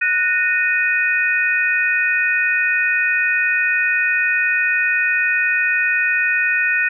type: tone cluster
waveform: sine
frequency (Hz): 1475 / 1841 / 2489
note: F#6 / A#6 / D#7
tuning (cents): -6 / -22 / 0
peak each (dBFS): -19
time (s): 0.01-6.89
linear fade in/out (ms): 10
effects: none